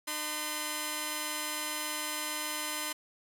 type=tone pair together; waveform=5% pulse; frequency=303.8 / 1019.9 Hz; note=D#4 / C6; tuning=-41 / -45 cents; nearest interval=octave + major sixth; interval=2096 cents; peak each=-26 / -23 dBFS; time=0.07-2.93 s; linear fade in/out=10 ms; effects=none